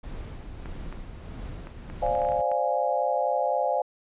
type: noise with tremolo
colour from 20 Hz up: brown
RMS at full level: -36 dBFS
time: 0.03-2.42 s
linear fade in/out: 10 ms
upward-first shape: triangle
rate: 1.6 Hz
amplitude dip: 45%
type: clicks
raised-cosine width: 0.5 ms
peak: -27 dBFS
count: 11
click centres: 0.658 / 0.926 / 1.671 / 1.9 / 2.064 / 2.152 / 2.218 / 2.25 / 2.288 / 2.32 / 2.516 s
type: chord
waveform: sine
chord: D half-diminished seventh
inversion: third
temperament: equal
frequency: 523.3 / 587.3 / 698.5 / 830.6 Hz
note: C5 / D5 / F5 / Ab5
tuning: 0 / 0 / 0 / 0 cents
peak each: -28 dBFS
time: 2.02-3.82 s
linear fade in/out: 5 ms
effects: resampled to 8000 Hz